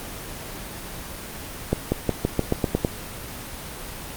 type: accelerating click train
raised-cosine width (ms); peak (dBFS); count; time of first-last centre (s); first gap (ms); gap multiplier
2; -6; 9; 1.73-2.848; 190; 0.91
effects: pink hiss -35 dBFS RMS until 4.16 s + Opus 24 kbps